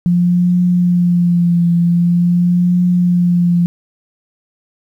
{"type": "tone with vibrato", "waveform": "sine", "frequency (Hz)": 174.8, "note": "F3", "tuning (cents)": 2, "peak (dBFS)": -9, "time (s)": [0.06, 3.66], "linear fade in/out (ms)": 0, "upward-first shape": "triangle", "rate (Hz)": 0.45, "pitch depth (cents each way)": 37, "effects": ["8-bit"]}